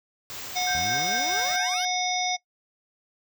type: band-stop noise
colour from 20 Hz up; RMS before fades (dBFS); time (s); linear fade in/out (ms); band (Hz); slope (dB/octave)
white; -37; 0.3-1.56; 0; 7900 to 14000; 96
type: harmonic tone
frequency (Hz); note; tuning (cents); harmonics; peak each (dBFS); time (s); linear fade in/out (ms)
729; F#5; -26; 1 / 3 / 5 / 7 / 8; -27 / -31 / -31 / -32 / -32; 0.55-2.37; 20
type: tone with tremolo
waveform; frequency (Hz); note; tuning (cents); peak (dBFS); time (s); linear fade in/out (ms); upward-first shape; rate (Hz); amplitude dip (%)
sine; 1568; G6; 0; -27; 0.67-1.74; 0; triangle; 4.6; 95
type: exponential sweep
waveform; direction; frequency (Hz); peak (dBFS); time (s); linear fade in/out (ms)
20% pulse; up; 73.9 to 1641; -30; 0.75-1.85; 0
effects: noise-tail reverb RT60 0.1 s tail -19 dB re dry